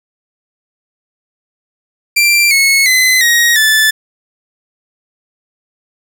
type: tone with pitch steps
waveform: sawtooth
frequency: 2361 / 2190 / 2032 / 1884.8 / 1748.4 Hz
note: D7 / C#7 / B6 / A#6 / A6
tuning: +9 / -22 / +49 / +19 / -11 cents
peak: -4 dBFS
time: 2.16-3.91 s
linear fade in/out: 10 ms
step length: 350 ms
effects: none